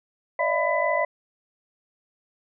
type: tone cluster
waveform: sine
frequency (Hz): 579 / 625 / 678 / 1001 / 2000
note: D5 / D#5 / E5 / B5 / B6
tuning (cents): -25 / +8 / +49 / +23 / +21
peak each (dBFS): -27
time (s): 0.39-1.05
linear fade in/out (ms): 5
effects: none